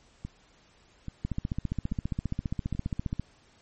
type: two click trains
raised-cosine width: 5 ms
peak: -17 / -23 dBFS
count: 30 / 4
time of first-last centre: 1.25-3.196 / 0.25-2.75 s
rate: 14.9 / 1.2 Hz
effects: pink hiss -61 dBFS RMS until 3.61 s + MP3 32 kbps